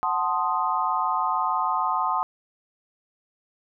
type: chord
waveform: sine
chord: F# diminished seventh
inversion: none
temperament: equal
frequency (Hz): 740 / 880 / 1046.5 / 1244.5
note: F#5 / A5 / C6 / Eb6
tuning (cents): 0 / 0 / 0 / 0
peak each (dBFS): -29 / -27 / -26 / -27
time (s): 0.03-2.23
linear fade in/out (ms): 0
effects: none